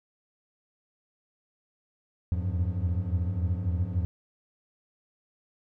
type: tone cluster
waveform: triangle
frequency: 82.7 / 86.2 / 93.5 / 99.5 / 177.2 Hz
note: E2 / F2 / F#2 / G2 / F3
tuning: +6 / -22 / +19 / +26 / +25 cents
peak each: -32 / -27 / -35 / -29 / -35 dBFS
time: 2.32-4.05 s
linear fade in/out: 0 ms
effects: none